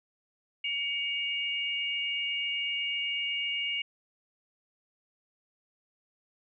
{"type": "tone pair together", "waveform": "sine", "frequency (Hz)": [2254, 2840], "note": ["C#7", "F7"], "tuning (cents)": [28, 28], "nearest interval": "major third", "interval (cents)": 400, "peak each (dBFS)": [-33, -31], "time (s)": [0.64, 3.82], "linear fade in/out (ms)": 5, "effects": []}